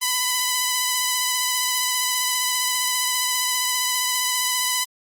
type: tone with vibrato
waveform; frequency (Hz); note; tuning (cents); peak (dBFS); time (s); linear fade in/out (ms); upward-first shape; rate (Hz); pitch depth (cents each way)
5% pulse; 1000; B5; +21; -8; 0.01-4.85; 20; triangle; 15; 25
effects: Opus 24 kbps